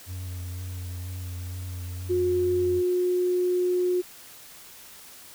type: tone with vibrato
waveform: triangle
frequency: 90 Hz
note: F#2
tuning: 47 cents flat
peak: -30 dBFS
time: 0.06-2.83 s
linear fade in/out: 50 ms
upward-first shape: sine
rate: 2.1 Hz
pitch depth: 23 cents each way
type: tone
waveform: sine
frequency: 360 Hz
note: F#4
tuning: 47 cents flat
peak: -21 dBFS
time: 2.09-4.02 s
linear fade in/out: 20 ms
effects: white hiss -47 dBFS RMS until 5.34 s